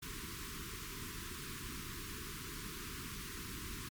pink band-stop noise, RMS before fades -45 dBFS, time 0.02-3.89 s, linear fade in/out 10 ms, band 430 to 990 Hz, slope 96 dB/octave, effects MP3 96 kbps

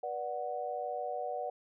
sine chord, B minor, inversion none, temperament equal with one note detuned, 486 / 587.3 / 740 Hz, B4 / D5 / F#5, -28 / 0 / 0 cents, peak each -40 / -39 / -37 dBFS, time 0.03-1.5 s, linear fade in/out 5 ms, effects none

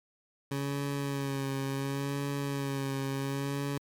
20% pulse tone with vibrato, 138.59 Hz, C#3, in tune, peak -26 dBFS, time 0.51-3.78 s, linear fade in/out 5 ms, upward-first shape sine, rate 0.7 Hz, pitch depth 33 cents each way, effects MP3 96 kbps

